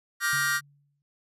45% pulse chord, G minor seventh, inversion second, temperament just, 1176 / 1411.2 / 1568 / 1881.6 Hz, D6 / F6 / G6 / Bb6, +2 / +18 / 0 / +16 cents, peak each -33 / -29 / -30 / -28 dBFS, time 0.2-0.61 s, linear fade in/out 50 ms
sine tone with exponential decay, 142.8 Hz, D3, 48 cents flat, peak -35 dBFS, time 0.33-1.02 s, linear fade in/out 0 ms, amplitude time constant 150 ms
effects resampled to 32000 Hz

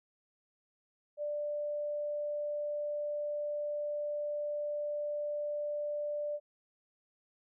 sine tone, 590 Hz, D5, 8 cents sharp, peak -33 dBFS, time 1.17-6.4 s, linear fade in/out 50 ms, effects none

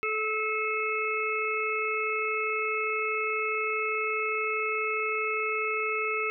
harmonic tone, 433.8 Hz, A4, 25 cents flat, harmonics 1 / 3 / 5 / 6, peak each -32 / -32 / -32 / -32 dBFS, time 0.03-6.3 s, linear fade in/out 0 ms, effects none

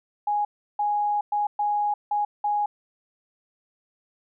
sine tone bursts at uneven times, 829 Hz, G#5, 3 cents flat, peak -21 dBFS, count 6, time 0.27-0.45 / 0.79-1.21 / 1.32-1.47 / 1.59-1.94 / 2.11-2.25 / 2.44-2.66 s, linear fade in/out 5 ms, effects none

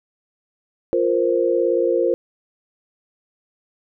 sine chord, F suspended fourth, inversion none, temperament just, 349.2 / 465.6 / 523.8 Hz, F4 / Bb4 / C5, 0 / -2 / +2 cents, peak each -20 dBFS, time 0.93-2.14 s, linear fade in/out 0 ms, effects none

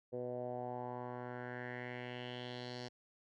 10% pulse tone with low-pass filter sweep, 123.47 Hz, B2, in tune, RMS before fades -44 dBFS, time 0.12-2.89 s, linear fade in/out 20 ms, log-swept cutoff 490 to 5000 Hz, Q 3.7, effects none

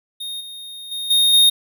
square tone with level steps, 3700 Hz, A#7, 14 cents flat, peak -27 / -33 / -25 / -13 / -10 dBFS, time 0.2-1.5 s, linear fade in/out 10 ms, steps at 0.4 / 0.91 / 1.1 / 1.33 s, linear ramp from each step 10 ms, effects none

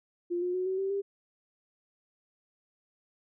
sine tone with pitch steps, 349.2 / 358.4 / 367.8 / 377.5 / 387.5 / 397.7 Hz, F4 / F4 / F#4 / F#4 / G4 / G4, 0 / +45 / -10 / +35 / -20 / +25 cents, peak -28 dBFS, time 0.3-1.02 s, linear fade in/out 20 ms, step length 120 ms, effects none

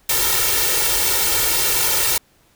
white noise with comb filter, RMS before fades -18 dBFS, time 0.09-2.18 s, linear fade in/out 5 ms, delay 2.2 ms, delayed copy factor +1, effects pink hiss -57 dBFS RMS until 2.55 s

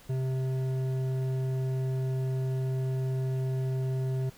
sine tone with hard clipping, 130.81 Hz, C3, in tune, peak -29 dBFS, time 0.09-4.3 s, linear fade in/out 10 ms, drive 9 dB, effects pink hiss -55 dBFS RMS until 4.37 s

